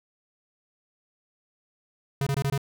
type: tone bursts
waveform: square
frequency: 138.7 Hz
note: C#3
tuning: 1 cent sharp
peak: -24 dBFS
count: 5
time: 2.21-2.578 s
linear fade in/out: 2 ms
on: 56 ms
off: 22 ms
effects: none